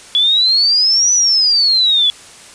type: exponential two-way sweep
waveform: sine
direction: up then down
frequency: 3384 to 6000 to 3384 Hz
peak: -9 dBFS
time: 0.15-2.1 s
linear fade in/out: 0 ms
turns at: 1.13 s
effects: white hiss -38 dBFS RMS until 2.54 s + resampled to 22050 Hz